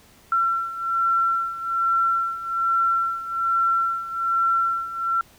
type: beating tone pair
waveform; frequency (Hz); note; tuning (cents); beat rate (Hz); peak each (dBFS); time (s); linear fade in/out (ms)
sine; 1354 / 1355.2; E6 / E6; +46 / +48; 1.2; -21 / -25; 0.32-5.21; 2
effects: pink hiss -53 dBFS RMS until 5.38 s